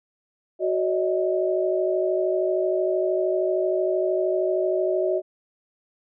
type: tone cluster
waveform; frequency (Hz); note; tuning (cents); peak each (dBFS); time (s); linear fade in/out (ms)
sine; 370.9 / 578 / 631; F#4 / D5 / D#5; +4 / -28 / +24; -23 / -28 / -24; 0.59-5.22; 50
effects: none